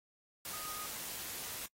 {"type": "tone in noise", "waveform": "sine", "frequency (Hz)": 1244.5, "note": "D#6", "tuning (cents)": 0, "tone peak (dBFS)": -46, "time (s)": [0.53, 0.86], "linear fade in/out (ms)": 2, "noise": "white", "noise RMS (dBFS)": -43, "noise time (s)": [0.45, 1.66], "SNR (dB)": -6, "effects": ["noise-tail reverb RT60 0.1 s tail -25 dB re dry", "AAC 48 kbps"]}